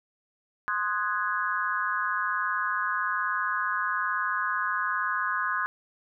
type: chord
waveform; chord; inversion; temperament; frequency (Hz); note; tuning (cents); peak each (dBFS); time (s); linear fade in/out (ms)
sine; Ab dominant seventh; first; equal; 1046.5 / 1244.5 / 1480 / 1661.2; C6 / Eb6 / Gb6 / Ab6; 0 / 0 / 0 / 0; -31; 0.68-5.66; 0
effects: none